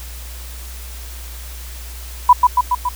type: tone with echo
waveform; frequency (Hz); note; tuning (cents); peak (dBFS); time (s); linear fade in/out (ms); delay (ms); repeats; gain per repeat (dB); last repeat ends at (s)
sine; 987.8; B5; 0; -3; 2.29-2.33; 5; 140; 4; -3; 2.89
effects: added 60 Hz sine -30 dBFS peak until 2.95 s + white hiss -37 dBFS RMS until 2.95 s